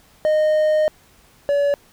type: tone pair in turn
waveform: triangle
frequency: 616 / 570.5 Hz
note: D#5 / C#5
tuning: -17 / +50 cents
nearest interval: minor second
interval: 133 cents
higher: first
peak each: -12 / -13 dBFS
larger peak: first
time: 0.25-0.88 / 1.49-1.74 s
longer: first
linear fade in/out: 0 ms
effects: pink hiss -53 dBFS RMS until 1.92 s